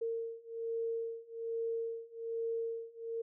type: beating tone pair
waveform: sine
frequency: 457.1 / 458.3 Hz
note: A#4 / A#4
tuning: -34 / -29 cents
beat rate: 1.2 Hz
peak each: -39 / -38 dBFS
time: 0.01-3.22 s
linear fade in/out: 10 ms
effects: none